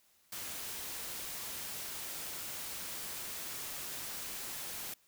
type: noise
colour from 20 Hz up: white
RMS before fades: -42 dBFS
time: 0.32-4.94 s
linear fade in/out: 5 ms
effects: white hiss -69 dBFS RMS until 5.07 s